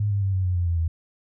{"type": "tone with pitch steps", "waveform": "sine", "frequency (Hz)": [103.83, 100.41, 97.1, 93.9, 90.81, 87.82, 84.92, 82.12], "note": ["G#2", "G2", "G2", "F#2", "F#2", "F2", "F2", "E2"], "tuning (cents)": [0, 42, -16, 26, -32, 10, -48, -6], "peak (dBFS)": -20, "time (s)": [0, 0.88], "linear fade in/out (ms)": 5, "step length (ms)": 110, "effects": []}